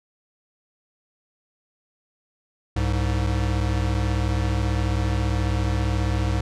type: tone pair together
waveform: square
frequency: 64.93 / 103.3 Hz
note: C2 / G#2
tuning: -13 / -9 cents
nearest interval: minor sixth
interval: 804 cents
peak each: -24 dBFS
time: 2.76-6.41 s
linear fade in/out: 5 ms
effects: low-pass 7000 Hz 12 dB/octave